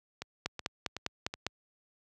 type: two click trains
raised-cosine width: 0.2 ms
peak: -14 / -20 dBFS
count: 6 / 4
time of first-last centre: 0.46-1.466 / 0.22-1.339 s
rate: 4.97 / 2.68 Hz
effects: high-pass 60 Hz 12 dB/octave